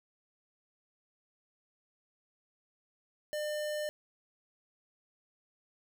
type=tone; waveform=square; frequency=600 Hz; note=D5; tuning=37 cents sharp; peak=-34 dBFS; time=3.33-3.89 s; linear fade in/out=0 ms; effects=none